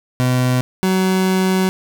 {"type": "tone pair in turn", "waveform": "30% pulse", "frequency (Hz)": [126.3, 187.61], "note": ["B2", "F#3"], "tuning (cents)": [39, 24], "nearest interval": "perfect fifth", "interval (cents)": 685, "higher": "second", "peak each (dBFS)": -11, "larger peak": "neither", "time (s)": [[0.2, 0.61], [0.83, 1.69]], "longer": "second", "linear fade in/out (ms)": 0, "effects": []}